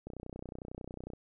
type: click train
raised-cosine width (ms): 2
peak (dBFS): -29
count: 34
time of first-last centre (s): 0.07-1.135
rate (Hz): 31
effects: none